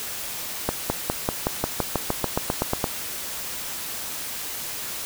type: accelerating click train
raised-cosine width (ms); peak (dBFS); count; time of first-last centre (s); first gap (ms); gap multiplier
1; -7; 15; 0.69-2.842; 210; 0.95
effects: white hiss -32 dBFS RMS until 5.05 s